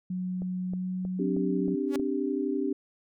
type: tone with pitch glide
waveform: sine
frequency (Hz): 183.1 to 184.37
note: F#3 to F#3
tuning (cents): -18 to -6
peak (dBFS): -29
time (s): 0.1-1.75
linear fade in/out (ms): 5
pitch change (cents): +12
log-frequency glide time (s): 0.76-0.86
type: click train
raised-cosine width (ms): 2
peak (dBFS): -28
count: 6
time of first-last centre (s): 0.42-1.997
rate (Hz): 3.17
type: chord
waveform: sine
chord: C suspended second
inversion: none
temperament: equal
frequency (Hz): 261.6 / 293.7 / 392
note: C4 / D4 / G4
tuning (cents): 0 / 0 / 0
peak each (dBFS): -31 / -30 / -31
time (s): 1.19-2.73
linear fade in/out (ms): 5
type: tone with exponential growth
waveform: sawtooth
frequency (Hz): 281.7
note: C#4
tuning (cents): +28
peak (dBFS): -24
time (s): 1.87-1.96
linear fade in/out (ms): 2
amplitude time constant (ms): 18
effects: none